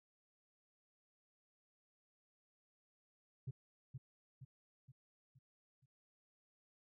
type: tone with echo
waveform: sine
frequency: 130.81 Hz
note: C3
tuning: in tune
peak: -38 dBFS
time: 3.47-3.51 s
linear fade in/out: 10 ms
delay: 470 ms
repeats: 5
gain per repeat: -6 dB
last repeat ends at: 5.86 s
effects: tanh soft clip ceiling -39 dBFS